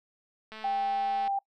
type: click train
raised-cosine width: 0.3 ms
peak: -28 dBFS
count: 166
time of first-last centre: 0.52-1.277 s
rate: 218 Hz
type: tone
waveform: sine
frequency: 790 Hz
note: G5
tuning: 13 cents sharp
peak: -26 dBFS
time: 0.64-1.39 s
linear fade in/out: 5 ms
effects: noise-tail reverb RT60 0.1 s tail -24 dB re dry